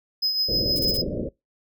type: tone with tremolo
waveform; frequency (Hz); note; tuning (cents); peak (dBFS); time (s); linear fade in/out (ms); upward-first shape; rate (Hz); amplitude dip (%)
triangle; 5060; D#8; +28; -18; 0.22-1.02; 10; triangle; 6.5; 55
type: low-pass noise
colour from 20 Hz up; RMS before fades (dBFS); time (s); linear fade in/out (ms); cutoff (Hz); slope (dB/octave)
white; -29; 0.48-1.29; 10; 590; 96
type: click train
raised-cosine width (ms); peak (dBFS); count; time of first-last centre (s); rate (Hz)
5; -21; 15; 0.52-1.177; 21.3
type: noise bursts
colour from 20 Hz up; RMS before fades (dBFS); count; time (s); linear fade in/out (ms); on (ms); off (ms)
violet; -32; 4; 0.76-0.97; 0; 30; 30
effects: noise-tail reverb RT60 0.2 s tail -23 dB re dry